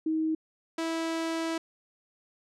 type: tone pair in turn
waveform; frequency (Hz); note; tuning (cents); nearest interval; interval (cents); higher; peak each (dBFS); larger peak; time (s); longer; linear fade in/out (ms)
sine / sawtooth; 316.7 / 327.3; D#4 / E4; +31 / -12; minor second; 57; second; -25; neither; 0.06-0.35 / 0.78-1.58; second; 5
effects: low-pass 8000 Hz 12 dB/octave